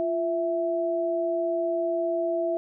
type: tone pair together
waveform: sine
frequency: 345.4 / 660.4 Hz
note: F4 / E5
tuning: -19 / +3 cents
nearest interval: major seventh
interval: 1122 cents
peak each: -28 / -25 dBFS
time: 0-2.57 s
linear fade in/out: 0 ms
effects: none